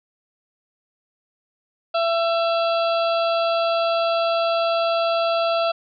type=harmonic tone with a mistuned harmonic; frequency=670 Hz; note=E5; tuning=28 cents sharp; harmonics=1 / 2 / 4 / 5 / 6 / 7; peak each=-19 / -25 / -31 / -33 / -35 / -36 dBFS; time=1.94-5.72 s; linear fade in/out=10 ms; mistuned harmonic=7; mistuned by=-19 cents; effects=none